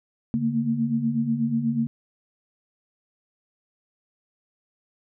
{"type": "tone cluster", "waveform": "sine", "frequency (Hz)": [142.9, 224, 232.2], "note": ["D3", "A3", "A#3"], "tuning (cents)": [-47, 31, -7], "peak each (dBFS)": [-29, -28, -23], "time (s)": [0.34, 1.87], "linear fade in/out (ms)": 0, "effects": []}